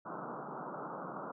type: band-pass noise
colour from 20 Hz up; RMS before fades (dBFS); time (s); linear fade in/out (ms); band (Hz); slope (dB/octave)
white; -43; 0.05-1.32; 10; 130 to 1400; 96
effects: none